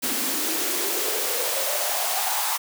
white noise with high-pass filter sweep, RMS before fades -25 dBFS, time 0.02-2.58 s, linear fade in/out 20 ms, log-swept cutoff 240 to 920 Hz, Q 5.2, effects none

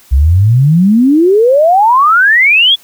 sine exponential sweep, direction up, 62.7 to 3461 Hz, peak -4 dBFS, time 0.11-2.76 s, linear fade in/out 20 ms, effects white hiss -43 dBFS RMS until 2.83 s

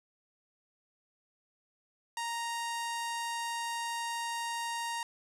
sawtooth tone with low-pass filter, 932.3 Hz, A#5, in tune, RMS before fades -36 dBFS, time 2.17-5.03 s, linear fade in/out 2 ms, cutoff 9600 Hz, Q 1.3, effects none

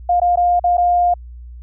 sine tone with dropouts, 706 Hz, F5, 19 cents sharp, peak -11 dBFS, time 0.09-1.14 s, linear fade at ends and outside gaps 5 ms, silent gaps 0.2-0.216 / 0.358-0.372 / 0.596-0.64 / 0.771-0.779 s, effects added 60 Hz sine -32 dBFS peak until 1.62 s

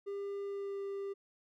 triangle tone with pitch glide, 400.1 to 396.2 Hz, G4 to G4, +35 to +18 cents, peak -35 dBFS, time 0.06-1.14 s, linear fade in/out 20 ms, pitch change -17 cents, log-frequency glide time 0.44-0.81 s, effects none

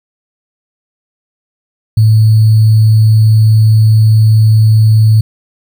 sine tone with sample-and-hold, 109.4 Hz, A2, 9 cents flat, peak -3 dBFS, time 1.97-5.21 s, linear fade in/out 5 ms, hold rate 4410 Hz, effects none

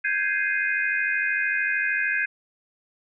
sine chord, Ab major seventh, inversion third, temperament equal, 1568 / 1661.2 / 2093 / 2489 Hz, G6 / Ab6 / C7 / Eb7, 0 / 0 / 0 / 0 cents, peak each -27 / -26 / -29 / -28 dBFS, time 0.04-2.26 s, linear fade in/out 10 ms, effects none

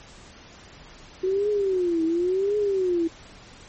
sine tone with vibrato, 368.2 Hz, F#4, 8 cents flat, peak -20 dBFS, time 1.23-3.08 s, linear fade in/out 10 ms, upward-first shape triangle, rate 0.93 Hz, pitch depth 240 cents each way, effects pink hiss -47 dBFS RMS until 3.68 s + MP3 32 kbps

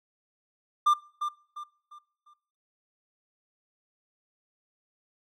triangle tone with echo, 1193 Hz, D6, 27 cents sharp, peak -16 dBFS, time 0.86-0.94 s, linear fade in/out 10 ms, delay 350 ms, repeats 4, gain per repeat -9 dB, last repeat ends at 2.34 s, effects noise-tail reverb RT60 0.7 s tail -25 dB re dry

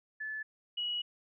sine tone pair in turn, 1734 / 2916 Hz, A6 / F#7, -26 / -26 cents, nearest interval major sixth, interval 900 cents, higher second, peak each -36 / -32 dBFS, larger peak second, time 0.2-0.43 / 0.77-1.02 s, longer second, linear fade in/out 10 ms, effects none

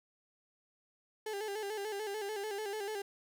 35% pulse tone with vibrato, 415.3 Hz, G#4, in tune, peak -35 dBFS, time 1.26-3.02 s, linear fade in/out 5 ms, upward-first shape square, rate 6.8 Hz, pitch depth 70 cents each way, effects none

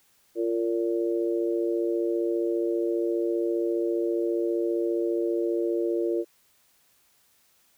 harmonic tone, 114.9 Hz, A#2, 25 cents flat, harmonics 3 / 4 / 5, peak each -25 / -29 / -33 dBFS, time 0.35-6.25 s, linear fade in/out 50 ms, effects white hiss -64 dBFS RMS until 7.77 s

